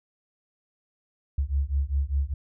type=beating tone pair; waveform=sine; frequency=67.3 / 72.3 Hz; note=C2 / D2; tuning=+49 / -27 cents; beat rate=5 Hz; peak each=-26 dBFS; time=1.38-2.34 s; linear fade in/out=5 ms; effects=none